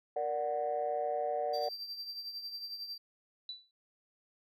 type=chord; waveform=sine; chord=Bb augmented; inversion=none; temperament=equal; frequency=466.2 / 587.3 / 740 Hz; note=Bb4 / D5 / F#5; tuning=0 / 0 / 0 cents; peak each=-37 / -34 / -34 dBFS; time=0.16-1.69 s; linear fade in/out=5 ms
type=tone with tremolo; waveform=triangle; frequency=4699 Hz; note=D8; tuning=in tune; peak=-36 dBFS; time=1.53-2.98 s; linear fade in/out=10 ms; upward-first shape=triangle; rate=11 Hz; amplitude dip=65%
type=tone with exponential decay; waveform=sine; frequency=3965 Hz; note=B7; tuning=6 cents sharp; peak=-36 dBFS; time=3.49-3.71 s; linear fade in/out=2 ms; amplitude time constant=46 ms
effects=tanh soft clip ceiling -24 dBFS